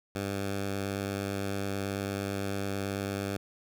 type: tone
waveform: 10% pulse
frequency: 99 Hz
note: G2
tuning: 18 cents sharp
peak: -23 dBFS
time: 0.15-3.37 s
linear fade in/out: 5 ms
effects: none